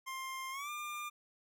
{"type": "tone with pitch glide", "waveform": "25% pulse", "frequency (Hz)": [1056, 1199.1], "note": ["C6", "D6"], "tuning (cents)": [16, 36], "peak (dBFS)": -36, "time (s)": [0.06, 1.1], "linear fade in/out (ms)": 20, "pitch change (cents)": 220, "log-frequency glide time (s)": [0.51, 0.7], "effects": []}